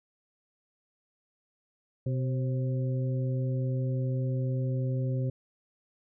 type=harmonic tone with a mistuned harmonic; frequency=128.2 Hz; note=C3; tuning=35 cents flat; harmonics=1 / 2 / 3 / 4; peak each=-27 / -38 / -41 / -40 dBFS; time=2.06-5.3 s; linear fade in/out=5 ms; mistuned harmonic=4; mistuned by=+58 cents; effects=none